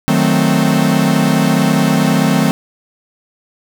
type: chord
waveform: 45% pulse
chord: D# diminished seventh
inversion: none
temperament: equal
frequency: 155.56 / 185 / 220 / 261.6 Hz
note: D#3 / F#3 / A3 / C4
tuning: 0 / 0 / 0 / 0 cents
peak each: -16 dBFS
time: 0.08-2.51 s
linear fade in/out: 0 ms
effects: none